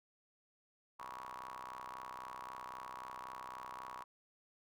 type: ring-modulated tone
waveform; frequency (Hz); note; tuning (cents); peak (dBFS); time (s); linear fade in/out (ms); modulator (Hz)
sawtooth; 63.8; C2; -43; -39; 0.99-4.04; 10; 1040
effects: none